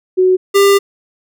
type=tone pair in turn; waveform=sine / square; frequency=370.6 / 398.3 Hz; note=F#4 / G4; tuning=+3 / +28 cents; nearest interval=minor second; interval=125 cents; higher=second; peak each=-7 dBFS; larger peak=neither; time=0.17-0.37 / 0.54-0.79 s; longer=second; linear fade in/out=20 ms; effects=none